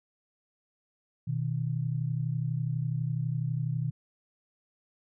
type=tone pair together; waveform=sine; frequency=123.47 / 155.56 Hz; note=B2 / D#3; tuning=0 / 0 cents; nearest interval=major third; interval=400 cents; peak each=-30 / -31 dBFS; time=1.27-3.91 s; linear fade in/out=10 ms; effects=none